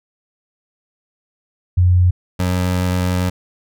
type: tone pair in turn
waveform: sine / 25% pulse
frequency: 90 / 90.73 Hz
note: F#2 / F#2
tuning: -47 / -33 cents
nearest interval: unison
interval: 14 cents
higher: second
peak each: -9 / -12 dBFS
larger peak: first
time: 1.77-2.11 / 2.39-3.3 s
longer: second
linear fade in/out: 10 ms
effects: none